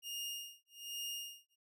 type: tone with tremolo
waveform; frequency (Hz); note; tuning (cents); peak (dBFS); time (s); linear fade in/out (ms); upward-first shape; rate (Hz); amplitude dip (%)
sawtooth; 2837; F7; +27; -36; 0.02-1.56; 50; sine; 1.2; 100
effects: none